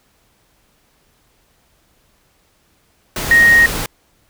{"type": "tone in noise", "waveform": "sine", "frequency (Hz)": 1869, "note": "A#6", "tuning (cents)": 4, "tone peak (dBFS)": -6, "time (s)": [3.31, 3.66], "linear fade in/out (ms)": 2, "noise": "pink", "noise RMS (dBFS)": -22, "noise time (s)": [3.16, 3.86], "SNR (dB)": 13, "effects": ["pink hiss -58 dBFS RMS until 4.29 s"]}